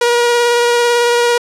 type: tone with vibrato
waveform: sawtooth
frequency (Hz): 478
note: A#4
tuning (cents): +43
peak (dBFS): -6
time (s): 0.01-1.38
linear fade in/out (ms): 5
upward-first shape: sine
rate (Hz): 18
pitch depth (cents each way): 13
effects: low-pass 9000 Hz 12 dB/octave